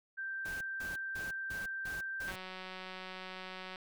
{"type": "tone", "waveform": "sine", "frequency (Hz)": 1568, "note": "G6", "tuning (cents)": 0, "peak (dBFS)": -37, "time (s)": [0.17, 2.32], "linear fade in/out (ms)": 20}
{"type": "noise bursts", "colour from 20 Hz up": "pink", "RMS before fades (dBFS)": -48, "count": 6, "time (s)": [0.45, 2.36], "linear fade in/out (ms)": 5, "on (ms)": 160, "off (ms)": 190}
{"type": "click train", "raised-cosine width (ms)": 0.3, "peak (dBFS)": -29, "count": 276, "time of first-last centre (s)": [2.28, 3.758], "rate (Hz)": 186}
{"effects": []}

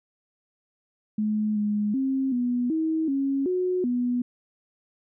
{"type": "tone with pitch steps", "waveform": "sine", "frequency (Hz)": [213.1, 208.6, 266.8, 244.9, 319, 274, 365.2, 245.3], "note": ["G#3", "G#3", "C4", "B3", "D#4", "C#4", "F#4", "B3"], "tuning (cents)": [45, 8, 34, -14, 43, -20, -23, -12], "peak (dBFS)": -22, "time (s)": [1.18, 4.22], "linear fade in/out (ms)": 5, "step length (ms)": 380, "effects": []}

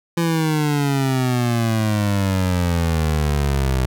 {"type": "exponential sweep", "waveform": "25% pulse", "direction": "down", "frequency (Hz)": [170.2, 63.3], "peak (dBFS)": -13, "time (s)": [0.17, 3.86], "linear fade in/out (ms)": 5, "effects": []}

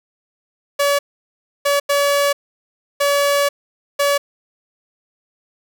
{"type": "tone bursts at uneven times", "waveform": "sawtooth", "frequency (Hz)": 569, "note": "C#5", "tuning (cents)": 45, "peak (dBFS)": -10, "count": 5, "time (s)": [[0.79, 0.99], [1.65, 1.8], [1.89, 2.33], [3, 3.49], [3.99, 4.18]], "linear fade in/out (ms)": 10, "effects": []}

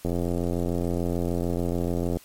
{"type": "click train", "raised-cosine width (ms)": 2, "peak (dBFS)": -14, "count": 185, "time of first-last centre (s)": [0.05, 2.17], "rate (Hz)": 86.8, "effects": ["white hiss -52 dBFS RMS until 2.24 s", "MP3 64 kbps"]}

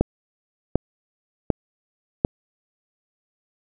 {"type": "click train", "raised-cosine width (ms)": 2, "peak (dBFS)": -3, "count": 4, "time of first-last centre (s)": [0.01, 2.249], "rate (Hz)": 1.34, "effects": []}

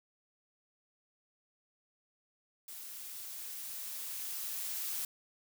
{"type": "noise with level ramp", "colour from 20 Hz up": "blue", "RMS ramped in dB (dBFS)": [-47, -37], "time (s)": [2.68, 5.05], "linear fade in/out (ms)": 2, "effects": []}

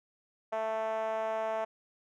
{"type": "tone with band-pass filter", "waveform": "5% pulse", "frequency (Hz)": 220.6, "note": "A3", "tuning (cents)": 5, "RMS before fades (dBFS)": -33, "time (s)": [0.52, 1.65], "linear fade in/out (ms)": 10, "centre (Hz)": 700, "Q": 3.9, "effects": []}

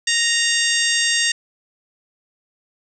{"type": "harmonic tone with a mistuned harmonic", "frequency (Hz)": 932.3, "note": "A#5", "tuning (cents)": 0, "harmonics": [2, 3, 4, 5, 6, 7, 8, 9], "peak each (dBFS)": [-21, -23, -24, -25, -26, -26, -27, -28], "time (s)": [0.07, 1.32], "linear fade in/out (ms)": 5, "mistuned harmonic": 4, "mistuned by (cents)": -35, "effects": []}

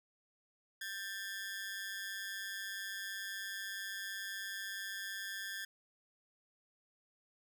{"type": "ring-modulated tone", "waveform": "sawtooth", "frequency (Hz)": 1677, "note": "G#6", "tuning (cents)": 16, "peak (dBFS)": -34, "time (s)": [0.81, 5.65], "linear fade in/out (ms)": 5, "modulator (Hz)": 98, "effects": []}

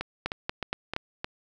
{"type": "two click trains", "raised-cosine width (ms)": 0.3, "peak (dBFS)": [-15, -12], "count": [5, 4], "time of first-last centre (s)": [[0.01, 1.245], [0.26, 0.964]], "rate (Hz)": [3.24, 4.26], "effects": []}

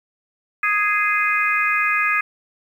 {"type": "harmonic tone", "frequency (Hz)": 415.3, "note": "G#4", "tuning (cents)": 0, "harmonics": [3, 4, 5, 6], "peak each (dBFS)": [-22, -22, -22, -22], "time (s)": [0.63, 2.21], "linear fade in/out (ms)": 5, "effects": ["8-bit"]}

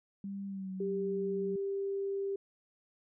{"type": "tone with pitch glide", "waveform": "sine", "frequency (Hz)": [197.7, 188.34], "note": ["G3", "F#3"], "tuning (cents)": [15, 31], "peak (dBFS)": -37, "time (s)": [0.24, 1.56], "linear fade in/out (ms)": 2, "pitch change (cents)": -84, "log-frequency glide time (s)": [0.47, 0.71]}
{"type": "tone", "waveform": "sine", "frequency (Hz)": 394.4, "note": "G4", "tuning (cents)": 11, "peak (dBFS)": -32, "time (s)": [0.8, 2.36], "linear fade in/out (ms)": 5}
{"effects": []}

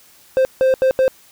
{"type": "tone bursts at uneven times", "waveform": "triangle", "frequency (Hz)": 523.3, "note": "C5", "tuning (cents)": 0, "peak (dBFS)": -9, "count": 4, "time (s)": [[0.37, 0.45], [0.61, 0.74], [0.82, 0.91], [0.99, 1.08]], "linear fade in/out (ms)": 0, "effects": ["white hiss -49 dBFS RMS until 1.31 s"]}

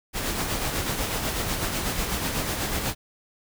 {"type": "noise with tremolo", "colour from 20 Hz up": "pink", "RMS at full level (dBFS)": -26, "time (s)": [0.13, 2.95], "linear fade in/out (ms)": 50, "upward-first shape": "sine", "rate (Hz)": 8.1, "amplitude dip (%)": 40, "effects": []}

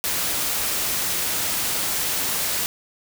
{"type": "noise", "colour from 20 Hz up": "white", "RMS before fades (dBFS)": -24, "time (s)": [0.04, 2.66], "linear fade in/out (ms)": 0, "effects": []}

